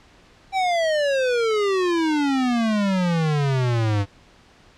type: exponential sweep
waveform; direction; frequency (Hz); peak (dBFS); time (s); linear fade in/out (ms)
square; down; 784 to 98; -19; 0.52-4.06; 50
effects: pink hiss -52 dBFS RMS until 4.77 s + low-pass 5000 Hz 12 dB/octave